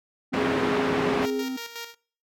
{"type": "tone with vibrato", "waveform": "triangle", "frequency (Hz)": 261.6, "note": "C4", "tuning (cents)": 0, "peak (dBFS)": -26, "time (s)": [0.32, 1.57], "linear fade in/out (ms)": 10, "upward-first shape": "square", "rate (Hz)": 2.2, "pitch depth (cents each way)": 8}
{"type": "band-pass noise", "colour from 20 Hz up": "pink", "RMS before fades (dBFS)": -27, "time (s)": [0.33, 1.26], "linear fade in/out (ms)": 10, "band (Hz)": [180, 2200], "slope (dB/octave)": 12}
{"type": "tone", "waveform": "sine", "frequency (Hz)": 415.3, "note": "G#4", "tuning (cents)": 0, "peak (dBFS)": -26, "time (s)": [0.34, 1.45], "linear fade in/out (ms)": 50}
{"type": "tone with tremolo", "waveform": "5% pulse", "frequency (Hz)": 466.2, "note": "A#4", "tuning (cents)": 0, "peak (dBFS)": -22, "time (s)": [1.21, 1.95], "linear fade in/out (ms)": 50, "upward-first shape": "square", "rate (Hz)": 5.5, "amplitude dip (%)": 60}
{"effects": ["noise-tail reverb RT60 0.5 s tail -24 dB re dry"]}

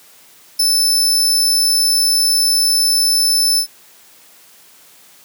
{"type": "tone with ADSR envelope", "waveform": "sawtooth", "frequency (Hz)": 5274, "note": "E8", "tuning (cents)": 0, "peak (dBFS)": -7, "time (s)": [0.59, 3.67], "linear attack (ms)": 10, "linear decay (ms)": 4, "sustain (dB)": -2, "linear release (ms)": 86, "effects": ["white hiss -46 dBFS RMS until 5.24 s", "high-pass 150 Hz 12 dB/octave"]}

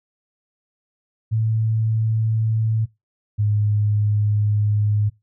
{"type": "tone pair in turn", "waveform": "sine", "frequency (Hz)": [110.9, 104.68], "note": ["A2", "G#2"], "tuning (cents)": [14, 14], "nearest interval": "minor second", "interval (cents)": 100, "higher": "first", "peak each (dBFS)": [-17, -16], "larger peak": "second", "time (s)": [[1.31, 2.86], [3.38, 5.1]], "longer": "second", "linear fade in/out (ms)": 20, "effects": ["noise-tail reverb RT60 0.2 s tail -20 dB re dry"]}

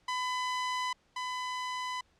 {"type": "tone pair in turn", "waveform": "sawtooth", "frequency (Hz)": [1004, 1004], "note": ["B5", "B5"], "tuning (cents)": [28, 28], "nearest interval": "unison", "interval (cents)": 0, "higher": "neither", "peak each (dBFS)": [-27, -30], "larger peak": "first", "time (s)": [[0.08, 0.93], [1.16, 2.01]], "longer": "neither", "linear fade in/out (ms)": 5, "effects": ["pink hiss -69 dBFS RMS until 2.19 s", "low-pass 6000 Hz 12 dB/octave"]}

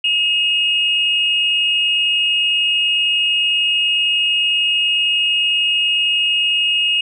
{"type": "tone pair together", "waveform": "sine", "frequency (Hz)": [2571, 2858], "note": ["E7", "F7"], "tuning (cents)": [-44, 39], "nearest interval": "major second", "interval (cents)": 183, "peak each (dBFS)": [-19, -14], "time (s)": [0.04, 7.01], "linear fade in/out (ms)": 5, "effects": ["tanh soft clip ceiling -6 dBFS"]}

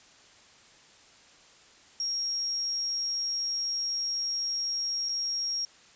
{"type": "tone with dropouts", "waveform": "sine", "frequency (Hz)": 5588, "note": "F8", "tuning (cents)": 0, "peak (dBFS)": -28, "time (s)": [2, 5.65], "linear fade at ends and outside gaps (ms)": 1, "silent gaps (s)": [5.088, 5.092], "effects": ["white hiss -56 dBFS RMS until 5.95 s", "resampled to 16000 Hz"]}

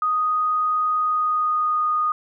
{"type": "tone with pitch glide", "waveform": "sine", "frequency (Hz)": [1244.5, 1233.1], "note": ["D#6", "D#6"], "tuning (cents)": [0, -16], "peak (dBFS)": -18, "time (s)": [0.02, 2.12], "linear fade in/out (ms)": 2, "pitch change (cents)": -16, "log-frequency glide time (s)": [0.99, 1.86], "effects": []}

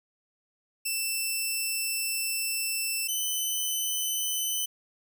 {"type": "tone pair in turn", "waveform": "10% pulse", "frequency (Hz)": [2667, 3027], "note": ["E7", "F#7"], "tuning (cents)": [20, 39], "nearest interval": "major second", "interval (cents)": 219, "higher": "second", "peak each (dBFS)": -19, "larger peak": "neither", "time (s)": [[0.85, 3.08], [3.08, 4.66]], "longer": "first", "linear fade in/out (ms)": 10, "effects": []}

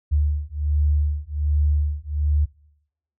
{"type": "beating tone pair", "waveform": "sine", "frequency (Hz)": [73.42, 74.72], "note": ["D2", "D2"], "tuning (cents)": [0, 30], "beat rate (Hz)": 1.3, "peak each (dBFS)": -21, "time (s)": [0.11, 2.46], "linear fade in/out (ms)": 20, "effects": ["noise-tail reverb RT60 0.8 s tail -25 dB re dry"]}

